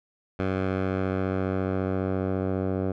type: tone with low-pass filter sweep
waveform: 10% pulse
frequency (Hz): 94.6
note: F#2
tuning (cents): +39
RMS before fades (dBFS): -27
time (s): 0.39-2.92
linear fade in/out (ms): 5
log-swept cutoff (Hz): 2100 to 760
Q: 0.81
effects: none